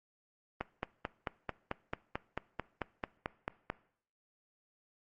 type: click train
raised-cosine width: 0.5 ms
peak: -19 dBFS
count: 15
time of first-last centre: 0.61-3.701 s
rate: 4.53 Hz
effects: noise-tail reverb RT60 0.6 s tail -20 dB re dry + Opus 24 kbps